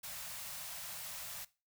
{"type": "band-stop noise", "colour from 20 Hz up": "white", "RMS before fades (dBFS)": -45, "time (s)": [0.03, 1.45], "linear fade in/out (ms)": 10, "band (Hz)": [200, 530], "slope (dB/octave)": 96, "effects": ["noise-tail reverb RT60 0.3 s tail -19 dB re dry"]}